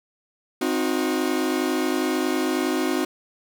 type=chord; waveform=40% pulse; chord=C diminished; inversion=none; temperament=equal with one note detuned; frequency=261.6 / 311.1 / 363.6 Hz; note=C4 / Eb4 / Gb4; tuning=0 / 0 / -30 cents; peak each=-25 dBFS; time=0.61-3.05 s; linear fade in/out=5 ms; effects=none